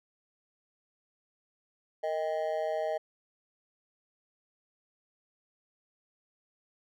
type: tone with amplitude modulation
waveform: triangle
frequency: 628 Hz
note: D#5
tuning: 16 cents sharp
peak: -23 dBFS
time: 2.03-2.98 s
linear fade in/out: 10 ms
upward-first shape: sine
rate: 166 Hz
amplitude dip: 95%
effects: none